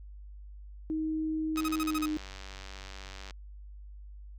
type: tone with pitch glide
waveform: sine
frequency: 314.2 to 306.1 Hz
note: D#4 to D#4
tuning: +17 to -28 cents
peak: -29 dBFS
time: 0.9-2.17 s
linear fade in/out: 0 ms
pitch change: -45 cents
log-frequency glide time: 1.8-2.02 s
type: click train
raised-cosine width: 0.2 ms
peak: -27 dBFS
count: 169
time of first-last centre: 1.56-3.308 s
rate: 96.1 Hz
type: tone bursts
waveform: sawtooth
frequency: 1264 Hz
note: D#6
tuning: 27 cents sharp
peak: -28 dBFS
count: 7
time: 1.57-2.059 s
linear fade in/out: 5 ms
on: 39 ms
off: 36 ms
effects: added 50 Hz sine -44 dBFS peak until 4.38 s